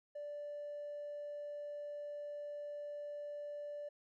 triangle tone, 585 Hz, D5, 7 cents flat, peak -39 dBFS, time 0.15-3.89 s, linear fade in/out 10 ms, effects tanh soft clip ceiling -39 dBFS

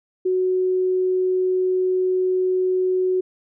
sine tone, 370 Hz, F#4, in tune, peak -17 dBFS, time 0.25-3.21 s, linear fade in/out 10 ms, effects none

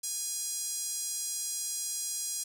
5% pulse tone with high-pass filter, 824 Hz, G#5, 14 cents flat, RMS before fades -35 dBFS, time 0.03-2.44 s, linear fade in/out 10 ms, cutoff 6500 Hz, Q 1.4, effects 9-bit

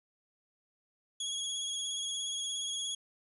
25% pulse tone with vibrato, 3322 Hz, G#7, in tune, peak -30 dBFS, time 1.2-2.95 s, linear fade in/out 5 ms, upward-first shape triangle, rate 17 Hz, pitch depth 34 cents each way, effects resampled to 32000 Hz

